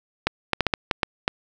clicks, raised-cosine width 0.3 ms, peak -3 dBFS, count 8, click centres 0.27 / 0.533 / 0.607 / 0.667 / 0.738 / 0.912 / 1.032 / 1.279 s, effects none

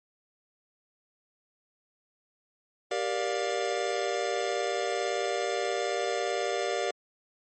square chord, G minor seventh, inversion none, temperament just, 392 / 470.4 / 588 / 705.6 Hz, G4 / Bb4 / D5 / F5, 0 / +16 / +2 / +18 cents, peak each -34 dBFS, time 2.91-6.91 s, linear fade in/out 5 ms, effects MP3 32 kbps

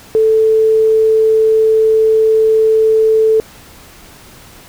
sine tone, 440 Hz, A4, in tune, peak -7 dBFS, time 0.15-3.4 s, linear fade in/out 0 ms, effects pink hiss -39 dBFS RMS until 4.68 s

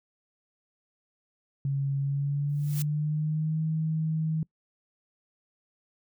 sine tone with pitch glide, 138.59 to 158.28 Hz, C#3 to D#3, 0 to +30 cents, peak -25 dBFS, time 1.65-4.43 s, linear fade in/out 2 ms, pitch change +230 cents, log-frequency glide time 1.99-3.61 s
blue noise with exponential growth, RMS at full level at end -33 dBFS, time 2.49-2.82 s, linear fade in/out 0 ms, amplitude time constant 71 ms
effects noise-tail reverb RT60 0.1 s tail -24 dB re dry

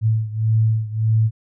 sine beating tone pair, 110 / 111.7 Hz, A2 / A2, 0 / +27 cents, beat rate 1.7 Hz, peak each -17 / -20 dBFS, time 0.01-1.31 s, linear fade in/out 50 ms, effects none

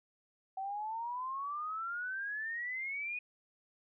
sine exponential sweep, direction up, 757 to 2489 Hz, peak -36 dBFS, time 0.57-3.19 s, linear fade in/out 5 ms, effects none

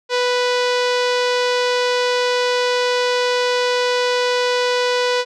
sawtooth tone with low-pass filter, 493.9 Hz, B4, in tune, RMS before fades -18 dBFS, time 0.09-5.25 s, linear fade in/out 50 ms, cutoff 4700 Hz, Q 1.7, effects none

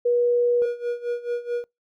sine tone, 482.9 Hz, B4, 39 cents flat, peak -17 dBFS, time 0.05-0.66 s, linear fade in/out 10 ms
triangle tone with tremolo, 480 Hz, B4, 49 cents flat, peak -20 dBFS, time 0.62-1.64 s, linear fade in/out 0 ms, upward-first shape sine, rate 4.6 Hz, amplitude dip 85%
effects noise-tail reverb RT60 0.2 s tail -26 dB re dry

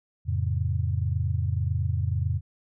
sine chord, F augmented, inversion none, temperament just, 87.31 / 109.13 / 136.42 Hz, F2 / A2 / C#3, 0 / -14 / -27 cents, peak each -26 / -28 / -30 dBFS, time 0.25-2.41 s, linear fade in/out 50 ms, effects none

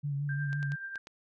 sine tone with vibrato, 142.5 Hz, C#3, 48 cents sharp, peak -30 dBFS, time 0.03-0.76 s, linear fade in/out 20 ms, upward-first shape sine, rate 5.8 Hz, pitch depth 37 cents each way
sine tone with tremolo, 1583 Hz, G6, 17 cents sharp, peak -35 dBFS, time 0.29-0.98 s, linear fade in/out 2 ms, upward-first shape triangle, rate 9.4 Hz, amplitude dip 55%
clicks, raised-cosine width 0.2 ms, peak -29 dBFS, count 5, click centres 0.53 / 0.629 / 0.72 / 0.957 / 1.071 s
effects none

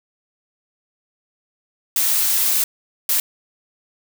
blue noise bursts at uneven times, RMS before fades -18 dBFS, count 2, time 1.96-2.64 / 3.09-3.2 s, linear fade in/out 2 ms, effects none

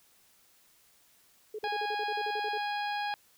sine tone bursts, 428.3 Hz, A4, 47 cents flat, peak -35 dBFS, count 12, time 1.54-2.578 s, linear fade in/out 5 ms, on 48 ms, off 42 ms
harmonic tone, 825 Hz, G#5, 12 cents flat, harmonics 1 / 2 / 3 / 4 / 5 / 6, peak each -32 / -38 / -42 / -44 / -46 / -48 dBFS, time 1.64-3.14 s, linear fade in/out 0 ms
effects white hiss -64 dBFS RMS until 3.37 s

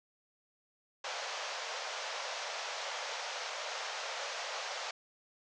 pink band-pass noise, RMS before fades -40 dBFS, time 1.04-4.91 s, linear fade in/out 5 ms, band 510 to 6600 Hz, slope 48 dB/octave, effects none

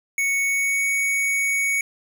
square tone with pitch glide, 2219 to 2232 Hz, C#7 to C#7, +1 to +11 cents, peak -20 dBFS, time 0.18-1.81 s, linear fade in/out 2 ms, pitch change +10 cents, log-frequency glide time 0.44-0.87 s, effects 8-bit

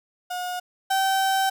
35% pulse tone pair in turn, 721 / 772.1 Hz, F#5 / G5, -45 / -26 cents, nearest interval minor second, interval 119 cents, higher second, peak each -26 / -18 dBFS, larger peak second, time 0.3-0.6 / 0.9-1.5 s, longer second, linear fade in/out 10 ms, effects none

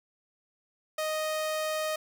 sawtooth tone, 622.3 Hz, D#5, in tune, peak -25 dBFS, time 0.98-1.96 s, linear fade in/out 5 ms, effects none

